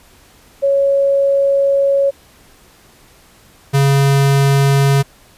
sine / square tone pair in turn, 554.4 / 138.6 Hz, C#5 / C#3, 0 / 0 cents, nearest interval 2 octaves, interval 2400 cents, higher first, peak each -10 dBFS, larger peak neither, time 0.62-2.11 / 3.73-5.03 s, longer first, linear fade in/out 20 ms, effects pink hiss -47 dBFS RMS until 5.37 s + resampled to 32000 Hz

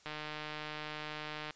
click train, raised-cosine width 0.3 ms, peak -25 dBFS, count 221, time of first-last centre 0.06-1.507 s, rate 152 Hz, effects white hiss -63 dBFS RMS until 1.55 s + resampled to 16000 Hz

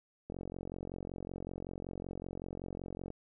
click train, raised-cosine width 2 ms, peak -28 dBFS, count 128, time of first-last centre 0.3-3.104 s, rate 45.3 Hz, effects none

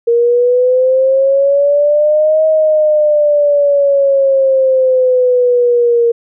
sine exponential two-way sweep, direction up then down, 466.2 to 632 to 466.2 Hz, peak -7 dBFS, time 0.07-6.12 s, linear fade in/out 10 ms, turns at 2.45 s, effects none

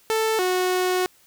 sawtooth tone pair in turn, 441.7 / 366.6 Hz, A4 / F#4, +7 / -16 cents, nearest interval minor third, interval 323 cents, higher first, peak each -16 dBFS, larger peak neither, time 0.1-0.39 / 0.39-1.06 s, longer second, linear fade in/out 0 ms, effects white hiss -57 dBFS RMS until 1.26 s

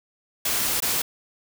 white noise with dropouts, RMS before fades -24 dBFS, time 0.45-1.02 s, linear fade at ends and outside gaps 5 ms, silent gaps 0.803-0.822 s, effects none

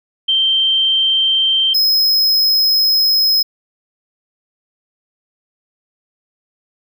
sine / square tone pair in turn, 3136 / 5119 Hz, G7 / D#8, 0 / +48 cents, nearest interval minor sixth, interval 848 cents, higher second, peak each -11 dBFS, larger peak neither, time 0.28-1.74 / 1.74-3.43 s, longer second, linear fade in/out 10 ms, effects none

